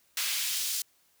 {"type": "noise with high-pass filter sweep", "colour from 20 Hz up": "pink", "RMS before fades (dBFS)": -31, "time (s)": [0.17, 0.82], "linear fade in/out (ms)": 2, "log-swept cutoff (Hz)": [2300, 5000], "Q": 1, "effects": ["white hiss -67 dBFS RMS until 1.2 s"]}